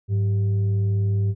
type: tone with frequency modulation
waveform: sine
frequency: 102.4 Hz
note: G#2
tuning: 24 cents flat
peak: -18 dBFS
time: 0.08-1.35 s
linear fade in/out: 50 ms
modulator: 286 Hz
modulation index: 0.25
effects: none